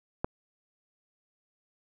click, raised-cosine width 1 ms, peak -14 dBFS, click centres 0.245 s, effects none

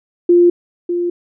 sine tone with echo, 349.2 Hz, F4, in tune, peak -6 dBFS, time 0.29-0.5 s, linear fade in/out 5 ms, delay 600 ms, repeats 1, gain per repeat -9 dB, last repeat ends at 1.1 s, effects none

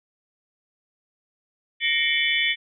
sine tone cluster, 1863 / 2161 / 2311 / 3011 / 3448 Hz, A#6 / C#7 / D7 / F#7 / A7, -2 / -45 / -28 / +30 / -36 cents, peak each -26 dBFS, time 1.8-2.56 s, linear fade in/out 50 ms, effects none

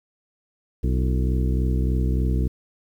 harmonic tone with a mistuned harmonic, 63.4 Hz, B1, 46 cents sharp, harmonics 1 / 2 / 3 / 4 / 5 / 6 / 7, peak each -20 / -26 / -30 / -32 / -34 / -36 / -37 dBFS, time 0.83-2.48 s, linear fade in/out 10 ms, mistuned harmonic 6, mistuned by -95 cents, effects 9-bit

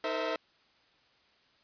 sawtooth tone cluster, 314.3 / 455.7 / 518 / 651 Hz, D#4 / A#4 / C5 / E5, +18 / -39 / -17 / -22 cents, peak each -36 / -33 / -33 / -30 dBFS, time 0.04-0.36 s, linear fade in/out 2 ms, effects white hiss -66 dBFS RMS until 1.63 s + resampled to 11025 Hz

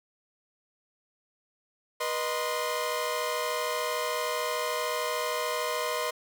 sawtooth tone cluster, 485.3 / 619 / 1044 Hz, B4 / D#5 / C6, -30 / -9 / -4 cents, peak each -29 dBFS, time 2-6.11 s, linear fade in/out 10 ms, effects none

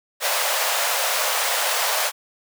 pink high-pass noise, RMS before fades -22 dBFS, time 0.2-2.12 s, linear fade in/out 50 ms, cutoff 530 Hz, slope 48 dB/octave, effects none

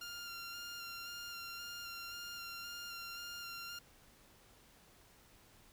15% pulse tone with vibrato, 1393 Hz, F6, 5 cents flat, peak -38 dBFS, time 0.01-3.79 s, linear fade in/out 5 ms, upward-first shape square, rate 1.9 Hz, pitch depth 13 cents each way, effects pink hiss -64 dBFS RMS until 5.72 s

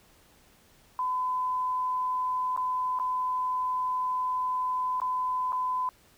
sine tone with dropouts, 1011 Hz, B5, 40 cents sharp, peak -26 dBFS, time 0.99-5.89 s, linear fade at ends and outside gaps 1 ms, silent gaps 2.564-2.575 / 2.989-2.998 / 5.001-5.017 / 5.522-5.529 s, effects pink hiss -60 dBFS RMS until 6.17 s

